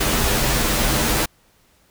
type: noise with comb filter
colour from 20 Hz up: pink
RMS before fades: -19 dBFS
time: 0-1.26 s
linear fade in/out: 10 ms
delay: 11 ms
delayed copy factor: -1
effects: pink hiss -58 dBFS RMS until 1.9 s